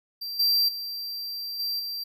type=tone with level steps; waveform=square; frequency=4709 Hz; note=D8; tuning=4 cents sharp; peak=-32 / -20 / -32 / -27 / -31 dBFS; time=0.21-2.04 s; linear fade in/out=10 ms; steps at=0.39 / 0.68 / 1.59 / 1.79 s; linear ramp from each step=10 ms; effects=none